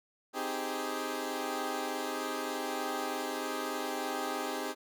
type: chord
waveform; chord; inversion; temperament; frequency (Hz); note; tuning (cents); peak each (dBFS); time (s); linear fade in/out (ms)
15% pulse; Ab major seventh; first; equal; 261.6 / 311.1 / 392 / 415.3; C4 / Eb4 / G4 / Ab4; 0 / 0 / 0 / 0; -33; 0.33-4.75; 50
effects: none